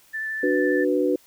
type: tone with vibrato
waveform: sine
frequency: 1760 Hz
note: A6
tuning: in tune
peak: -26 dBFS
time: 0.13-0.85 s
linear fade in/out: 20 ms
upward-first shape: sine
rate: 12 Hz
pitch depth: 10 cents each way
type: chord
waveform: sine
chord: B minor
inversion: first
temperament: equal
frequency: 293.7 / 370 / 493.9 Hz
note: D4 / F#4 / B4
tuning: 0 / 0 / 0 cents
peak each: -23 dBFS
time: 0.43-1.16 s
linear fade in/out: 5 ms
effects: white hiss -56 dBFS RMS until 1.26 s